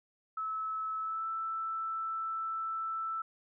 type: tone with pitch glide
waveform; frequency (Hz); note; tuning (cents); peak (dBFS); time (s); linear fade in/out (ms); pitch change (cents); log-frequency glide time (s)
sine; 1300 to 1323.5; E6 to E6; -24 to +7; -33; 0.37-3.22; 5; +31; 0.99-1.27
effects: none